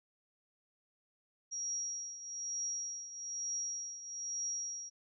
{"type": "tone with tremolo", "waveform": "sine", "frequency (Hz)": 5670, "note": "F8", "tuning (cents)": 25, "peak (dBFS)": -34, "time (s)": [1.51, 4.9], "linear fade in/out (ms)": 20, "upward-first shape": "triangle", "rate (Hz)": 1.1, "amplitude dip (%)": 75, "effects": []}